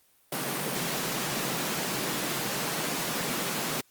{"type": "high-pass noise", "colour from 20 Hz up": "pink", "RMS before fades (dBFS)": -31, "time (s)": [0.32, 3.81], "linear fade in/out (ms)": 5, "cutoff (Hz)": 130, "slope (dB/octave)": 96, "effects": ["white hiss -64 dBFS RMS until 3.9 s", "Opus 32 kbps"]}